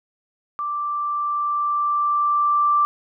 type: tone with level ramp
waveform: sine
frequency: 1174.7 Hz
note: D6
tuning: in tune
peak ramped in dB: -23 to -14 dBFS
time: 0.59-2.85 s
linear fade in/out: 0 ms
effects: none